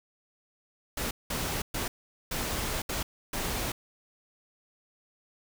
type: noise bursts at uneven times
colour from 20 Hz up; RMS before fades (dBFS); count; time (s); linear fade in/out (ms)
pink; -32; 6; 0.97-1.11 / 1.3-1.62 / 1.74-1.88 / 2.31-2.82 / 2.89-3.03 / 3.33-3.72; 5
effects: none